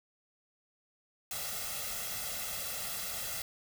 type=noise with comb filter; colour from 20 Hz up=white; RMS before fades=-38 dBFS; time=1.31-3.42 s; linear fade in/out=2 ms; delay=1.5 ms; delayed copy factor=+0.75; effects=none